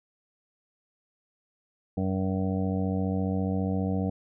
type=harmonic tone; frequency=94.7 Hz; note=F#2; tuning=41 cents sharp; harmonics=1 / 2 / 3 / 5 / 6 / 7 / 8; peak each=-30 / -28 / -33 / -36 / -42 / -40 / -41 dBFS; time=1.97-4.1 s; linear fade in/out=5 ms; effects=none